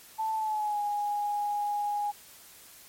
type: tone with pitch glide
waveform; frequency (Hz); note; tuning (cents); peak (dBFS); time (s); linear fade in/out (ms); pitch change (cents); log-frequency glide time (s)
sine; 880 to 825.8; A5 to G#5; 0 to -10; -27; 0.18-2.12; 20; -110; 0.35-0.8
effects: white hiss -52 dBFS RMS until 2.88 s + MP3 64 kbps